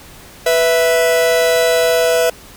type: tone pair together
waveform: 45% pulse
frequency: 493.9 / 658.4 Hz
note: B4 / E5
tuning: 0 / -2 cents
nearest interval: perfect fourth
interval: 498 cents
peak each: -14 dBFS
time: 0.46-2.3 s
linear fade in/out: 5 ms
effects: pink hiss -39 dBFS RMS until 2.56 s